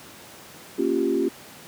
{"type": "chord", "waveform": "sine", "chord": "G half-diminished seventh", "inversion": "first", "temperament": "equal", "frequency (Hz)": [233.1, 277.2, 349.2, 392], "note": ["Bb3", "Db4", "F4", "G4"], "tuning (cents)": [0, 0, 0, 0], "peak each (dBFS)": [-29, -25, -24, -25], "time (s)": [0.78, 1.29], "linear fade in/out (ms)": 10, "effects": ["pink hiss -44 dBFS RMS until 1.67 s", "high-pass 150 Hz 12 dB/octave"]}